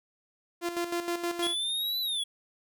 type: tone with tremolo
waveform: sawtooth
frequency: 345.1 Hz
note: F4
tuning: 21 cents flat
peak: -24 dBFS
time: 0.61-1.55 s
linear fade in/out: 50 ms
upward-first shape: square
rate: 6.4 Hz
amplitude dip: 60%
type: exponential two-way sweep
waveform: square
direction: up then down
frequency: 3322 to 4024 to 3322 Hz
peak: -29 dBFS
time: 1.42-2.24 s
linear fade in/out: 10 ms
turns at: 2 s
effects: none